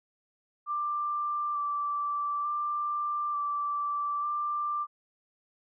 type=tone with vibrato; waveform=sine; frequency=1174.7 Hz; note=D6; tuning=in tune; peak=-28 dBFS; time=0.66-4.87 s; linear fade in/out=50 ms; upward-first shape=square; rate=0.56 Hz; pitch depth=13 cents each way; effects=none